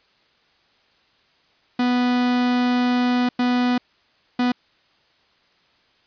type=tone bursts at uneven times; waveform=45% pulse; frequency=246.9 Hz; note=B3; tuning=in tune; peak=-17 dBFS; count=3; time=1.79-3.29 / 3.39-3.78 / 4.39-4.52 s; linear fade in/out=5 ms; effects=white hiss -60 dBFS RMS until 6.06 s + resampled to 11025 Hz